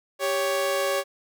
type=tone pair together; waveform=sawtooth; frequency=393.9 / 557 Hz; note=G4 / C#5; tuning=+8 / +8 cents; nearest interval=tritone; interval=600 cents; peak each=-25 / -20 dBFS; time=0.19-1.04 s; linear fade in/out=50 ms; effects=none